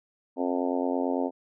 harmonic tone, 89 Hz, F2, 33 cents sharp, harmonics 3 / 4 / 5 / 6 / 7 / 8 / 9 / 10, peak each -28 / -34 / -33 / -34 / -34 / -36 / -40 / -38 dBFS, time 0.36-1.31 s, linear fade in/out 50 ms, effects none

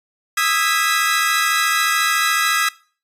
sawtooth chord, E major seventh, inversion third, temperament equal with one note detuned, 1244.5 / 1318.5 / 1642.1 / 1975.5 Hz, D#6 / E6 / G#6 / B6, 0 / 0 / -20 / 0 cents, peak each -18 dBFS, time 0.37-2.69 s, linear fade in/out 5 ms, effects noise-tail reverb RT60 0.4 s tail -21 dB re dry + resampled to 32000 Hz

